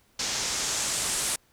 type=noise with low-pass filter sweep; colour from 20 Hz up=white; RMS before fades=-29 dBFS; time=0.19-1.36 s; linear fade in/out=5 ms; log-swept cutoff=5800 to 9200 Hz; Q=1.9; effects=pink hiss -64 dBFS RMS until 1.52 s